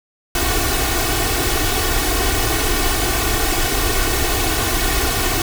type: noise with comb filter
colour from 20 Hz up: pink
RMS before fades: -18 dBFS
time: 0.35-5.42 s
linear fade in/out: 2 ms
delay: 2.7 ms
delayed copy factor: +1
effects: none